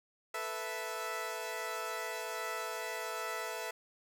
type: chord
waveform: 15% pulse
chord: A suspended second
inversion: none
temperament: equal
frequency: 440 / 493.9 / 659.3 Hz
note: A4 / B4 / E5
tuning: 0 / 0 / 0 cents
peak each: -36 / -36 / -34 dBFS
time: 0.34-3.71 s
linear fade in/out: 5 ms
effects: none